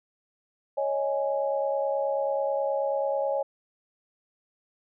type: chord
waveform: sine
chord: C# suspended second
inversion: none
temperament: just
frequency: 554.4 / 623.7 / 831.5 Hz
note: C#5 / D#5 / G#5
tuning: 0 / +4 / +2 cents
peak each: -26 / -31 / -32 dBFS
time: 0.77-3.43 s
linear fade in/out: 10 ms
effects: none